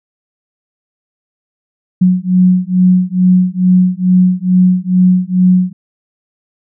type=beating tone pair; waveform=sine; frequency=181.7 / 184 Hz; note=F#3 / F#3; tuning=-31 / -9 cents; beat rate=2.3 Hz; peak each=-10 dBFS; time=2.01-5.73 s; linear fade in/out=10 ms; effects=none